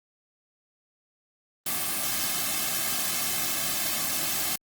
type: noise with comb filter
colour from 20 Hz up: white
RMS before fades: -28 dBFS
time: 1.66-4.56 s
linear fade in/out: 5 ms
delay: 2.1 ms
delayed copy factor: -0.75
effects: Opus 32 kbps